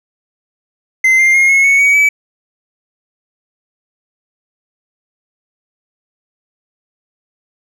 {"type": "tone with pitch steps", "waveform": "triangle", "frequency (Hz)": [2067, 2103, 2140, 2177, 2215, 2254, 2293], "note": ["C7", "C7", "C7", "C#7", "C#7", "C#7", "D7"], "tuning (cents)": [-22, 8, 38, -32, -2, 28, -42], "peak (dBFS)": -5, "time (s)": [1.04, 2.09], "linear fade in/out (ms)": 5, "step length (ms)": 150, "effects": []}